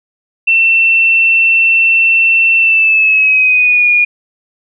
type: tone with pitch glide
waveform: sine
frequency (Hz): 2690 to 2438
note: E7 to D#7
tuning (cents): +34 to -36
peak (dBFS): -6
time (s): 0.47-4.05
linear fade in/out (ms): 10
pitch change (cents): -170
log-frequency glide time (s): 2.58-3.89
effects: none